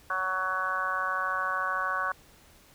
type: harmonic tone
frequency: 186.6 Hz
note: F#3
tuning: 15 cents sharp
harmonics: 3 / 4 / 5 / 6 / 7 / 8 / 9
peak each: -40 / -39 / -42 / -30 / -39 / -31 / -40 dBFS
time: 0.1-2.12 s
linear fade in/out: 2 ms
effects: pink hiss -57 dBFS RMS until 2.74 s